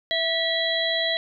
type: harmonic tone with a mistuned harmonic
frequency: 659.3 Hz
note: E5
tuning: in tune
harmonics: 1 / 3 / 5 / 6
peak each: -27 / -27 / -27 / -27 dBFS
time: 0.11-1.17 s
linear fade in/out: 0 ms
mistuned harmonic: 3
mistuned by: -24 cents
effects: none